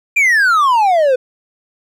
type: exponential sweep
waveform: triangle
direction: down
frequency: 2436 to 493.7 Hz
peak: -7 dBFS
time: 0.16-1.16 s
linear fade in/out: 10 ms
effects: none